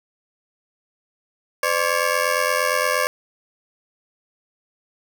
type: ring-modulated tone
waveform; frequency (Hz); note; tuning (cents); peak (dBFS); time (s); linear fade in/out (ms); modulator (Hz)
15% pulse; 554.4; C#5; 0; -9; 1.63-3.07; 0; 44.3
effects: none